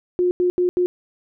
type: tone bursts at uneven times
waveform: sine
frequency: 358.3 Hz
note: F4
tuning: 44 cents sharp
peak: -15 dBFS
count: 4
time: 0.19-0.31 / 0.4-0.5 / 0.58-0.69 / 0.77-0.86 s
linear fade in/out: 0 ms
effects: none